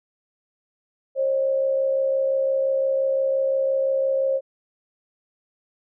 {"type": "tone pair together", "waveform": "sine", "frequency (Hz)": [537.2, 603], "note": ["C5", "D5"], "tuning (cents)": [46, 46], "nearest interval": "major second", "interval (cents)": 200, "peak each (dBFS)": [-19, -29], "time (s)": [1.15, 4.41], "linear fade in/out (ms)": 50, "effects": []}